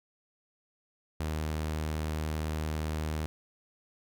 sawtooth tone, 77.6 Hz, D#2, 4 cents flat, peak -27 dBFS, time 1.2-3.26 s, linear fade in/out 0 ms, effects none

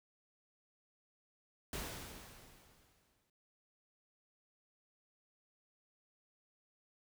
pink noise with exponential decay, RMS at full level -41 dBFS, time 1.73-3.3 s, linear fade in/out 2 ms, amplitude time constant 340 ms, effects none

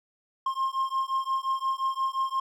triangle beating tone pair, 1062 / 1067.7 Hz, C6 / C6, +25 / +35 cents, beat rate 5.7 Hz, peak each -27 dBFS, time 0.46-2.4 s, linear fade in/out 5 ms, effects none

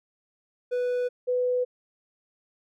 triangle / sine tone pair in turn, 493.9 / 497.6 Hz, B4 / B4, 0 / +13 cents, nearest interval unison, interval 13 cents, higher second, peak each -22 dBFS, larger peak neither, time 0.71-1.09 / 1.27-1.65 s, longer neither, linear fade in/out 20 ms, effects none

